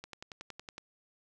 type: click train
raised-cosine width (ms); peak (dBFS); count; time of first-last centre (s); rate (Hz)
0.2; -26; 9; 0.04-0.781; 10.8
effects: none